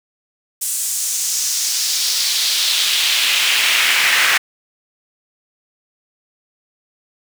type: noise with high-pass filter sweep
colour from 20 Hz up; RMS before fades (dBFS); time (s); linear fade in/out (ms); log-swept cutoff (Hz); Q
brown; -17; 0.61-4.38; 10; 8500 to 1900; 2
effects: none